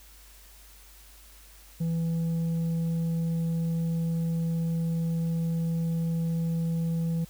sine tone with tanh clipping, 165.5 Hz, E3, 7 cents sharp, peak -26 dBFS, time 1.8-7.25 s, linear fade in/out 10 ms, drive 4 dB, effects added 50 Hz sine -52 dBFS peak until 7.29 s + white hiss -54 dBFS RMS until 7.29 s

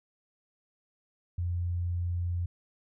sine tone, 87.5 Hz, F2, 4 cents sharp, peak -28 dBFS, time 1.38-2.46 s, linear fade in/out 5 ms, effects none

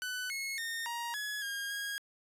sawtooth tone with pitch steps, 1498 / 2176 / 1833 / 942 / 1690 / 1620 / 1637 Hz, F#6 / C#7 / A#6 / A#5 / G#6 / G#6 / G#6, +21 / -33 / -30 / +18 / +30 / -43 / -25 cents, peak -32 dBFS, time 0.02-1.98 s, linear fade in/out 0 ms, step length 280 ms, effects resampled to 32000 Hz

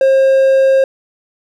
triangle tone, 535 Hz, C5, 38 cents sharp, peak -5 dBFS, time 0.01-0.84 s, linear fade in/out 2 ms, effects none

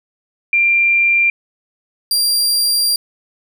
sine / sawtooth tone pair in turn, 2378 / 4756 Hz, D7 / D8, +21 / +21 cents, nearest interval octave, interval 1200 cents, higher second, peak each -10 dBFS, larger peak neither, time 0.53-1.3 / 2.11-2.96 s, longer second, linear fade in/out 2 ms, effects none

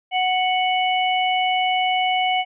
harmonic tone, 740 Hz, F#5, in tune, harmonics 1 / 3 / 4, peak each -19 / -24 / -25 dBFS, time 0.11-2.45 s, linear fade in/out 50 ms, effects none

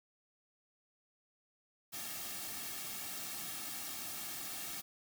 white noise with comb filter, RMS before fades -43 dBFS, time 1.92-4.82 s, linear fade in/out 20 ms, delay 2 ms, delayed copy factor -0.65, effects none

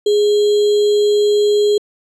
sine tone with sample-and-hold, 415.3 Hz, G#4, in tune, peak -10 dBFS, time 0.06-1.78 s, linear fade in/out 5 ms, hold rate 3675 Hz, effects low-pass 7000 Hz 12 dB/octave

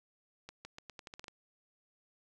accelerating click train, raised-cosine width 0.2 ms, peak -29 dBFS, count 10, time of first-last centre 0.49-1.282 s, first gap 160 ms, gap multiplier 0.84, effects none

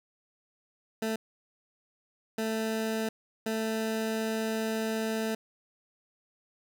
20% pulse tone bursts at uneven times, 221.3 Hz, A3, 10 cents sharp, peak -24 dBFS, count 3, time 1.02-1.16 / 2.38-3.09 / 3.46-5.35 s, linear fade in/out 5 ms, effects none

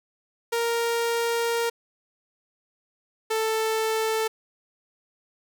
sawtooth tone pair in turn, 466.2 / 441.7 Hz, A#4 / A4, 0 / +7 cents, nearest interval minor second, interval 93 cents, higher first, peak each -19 dBFS, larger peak neither, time 0.52-1.7 / 3.3-4.28 s, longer first, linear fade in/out 10 ms, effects none

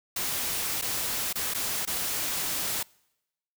white noise with dropouts, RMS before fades -30 dBFS, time 0.16-2.83 s, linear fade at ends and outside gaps 5 ms, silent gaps 0.814-0.822 / 1.329-1.355 / 1.538-1.546 / 1.853-1.873 s, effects noise-tail reverb RT60 0.9 s tail -26 dB re dry

